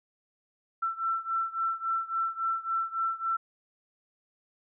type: beating tone pair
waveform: sine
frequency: 1339 / 1342.6 Hz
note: E6 / E6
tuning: +27 / +31 cents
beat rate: 3.6 Hz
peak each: -30 / -32 dBFS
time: 0.82-3.37 s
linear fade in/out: 10 ms
effects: none